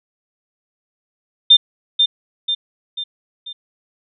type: tone with echo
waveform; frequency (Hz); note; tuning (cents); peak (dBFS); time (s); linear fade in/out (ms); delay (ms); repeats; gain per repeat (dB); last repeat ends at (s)
sine; 3600; A7; +39; -4; 1.5-1.57; 10; 490; 4; -6; 3.53
effects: none